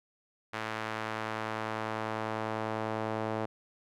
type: tone with band-pass filter sweep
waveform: sawtooth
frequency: 110 Hz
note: A2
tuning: in tune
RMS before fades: -35 dBFS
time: 0.53-3.46 s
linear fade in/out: 10 ms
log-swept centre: 1600 to 670 Hz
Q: 0.95
effects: none